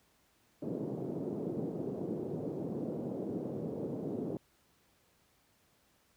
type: band-pass noise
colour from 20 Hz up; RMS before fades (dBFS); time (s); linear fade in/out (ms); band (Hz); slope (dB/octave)
white; -38; 0.62-4.37; 2; 130 to 450; 24
effects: pink hiss -70 dBFS RMS until 6.16 s + high-pass 60 Hz 12 dB/octave